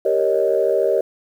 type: chord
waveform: sine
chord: Eb dominant seventh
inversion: first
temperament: equal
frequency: 392 / 466.2 / 554.4 / 622.3 Hz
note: G4 / Bb4 / Db5 / Eb5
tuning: 0 / 0 / 0 / 0 cents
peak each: -20 dBFS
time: 0.05-1.01 s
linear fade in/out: 5 ms
effects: tanh soft clip ceiling -5 dBFS + 8-bit